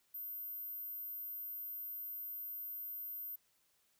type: tone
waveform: sine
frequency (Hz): 13610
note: G#9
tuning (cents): +41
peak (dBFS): -39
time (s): 0.14-3.36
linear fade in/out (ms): 10
effects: tanh soft clip ceiling -41 dBFS + white hiss -75 dBFS RMS until 3.99 s